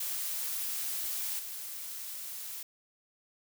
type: noise with level steps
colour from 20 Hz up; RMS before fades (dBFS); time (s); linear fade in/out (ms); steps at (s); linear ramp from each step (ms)
blue; -35 / -41; 0-2.63; 5; 1.39; 2
effects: none